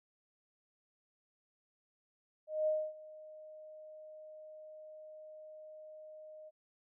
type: tone with ADSR envelope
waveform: sine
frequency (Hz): 619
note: D#5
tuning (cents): -9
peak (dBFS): -28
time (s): 2.47-6.51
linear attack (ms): 200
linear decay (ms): 260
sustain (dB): -21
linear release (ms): 32
effects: none